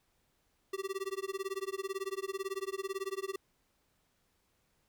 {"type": "tone with tremolo", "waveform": "square", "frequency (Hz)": 387.6, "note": "G4", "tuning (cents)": -20, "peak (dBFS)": -33, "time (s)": [0.73, 3.36], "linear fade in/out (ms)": 5, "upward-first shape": "sine", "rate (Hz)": 18, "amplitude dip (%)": 100, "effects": ["pink hiss -75 dBFS RMS until 4.88 s"]}